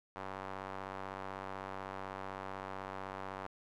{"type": "tone with band-pass filter", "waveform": "square", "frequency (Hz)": 47.98, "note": "G1", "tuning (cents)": -36, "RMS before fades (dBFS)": -44, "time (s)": [0.16, 3.47], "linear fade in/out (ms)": 0, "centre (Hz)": 1000, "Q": 1.4, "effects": []}